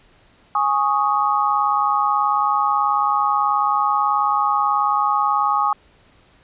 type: chord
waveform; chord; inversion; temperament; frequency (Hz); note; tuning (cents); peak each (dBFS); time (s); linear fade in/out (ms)
sine; Ab suspended fourth; none; just; 830.6 / 1107.5 / 1245.9; Ab5 / Db6 / Eb6; 0 / -2 / +2; -20; 0.55-5.73; 2
effects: pink hiss -54 dBFS RMS until 6.43 s + resampled to 8000 Hz